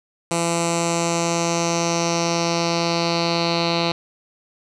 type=tone with low-pass filter sweep; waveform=10% pulse; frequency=169 Hz; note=E3; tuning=43 cents sharp; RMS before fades=-21 dBFS; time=0.31-3.92 s; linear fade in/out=2 ms; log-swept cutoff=8400 to 4000 Hz; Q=4; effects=none